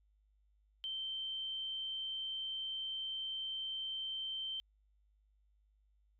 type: tone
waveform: sine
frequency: 3115 Hz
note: G7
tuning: 12 cents flat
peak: -38 dBFS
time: 0.84-4.6 s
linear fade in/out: 0 ms
effects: added 51 Hz sine -69 dBFS peak until 6.19 s